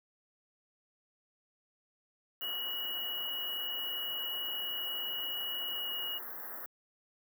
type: band-stop noise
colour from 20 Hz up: white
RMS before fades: -43 dBFS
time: 2.41-6.66 s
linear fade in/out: 0 ms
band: 1900 to 12000 Hz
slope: 96 dB/octave
type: tone with pitch glide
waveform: sine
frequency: 2913 to 2895 Hz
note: F#7 to F#7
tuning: -28 to -38 cents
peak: -35 dBFS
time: 2.41-6.19 s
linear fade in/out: 20 ms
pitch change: -10 cents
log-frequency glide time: 5.72-5.94 s
effects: high-pass 300 Hz 12 dB/octave